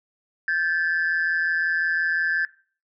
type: tone pair together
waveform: sine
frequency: 1568 / 1733.6 Hz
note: G6 / A6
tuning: 0 / -26 cents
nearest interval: major second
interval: 174 cents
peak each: -22 dBFS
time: 0.48-2.45 s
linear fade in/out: 2 ms
effects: noise-tail reverb RT60 0.4 s tail -18 dB re dry + tanh soft clip ceiling -15 dBFS